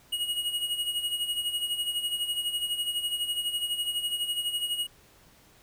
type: tone with tremolo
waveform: square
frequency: 2892 Hz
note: F#7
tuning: 40 cents flat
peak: -26 dBFS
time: 0.12-4.87 s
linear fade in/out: 10 ms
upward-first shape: sine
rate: 12 Hz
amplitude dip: 65%
effects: pink hiss -58 dBFS RMS until 5.62 s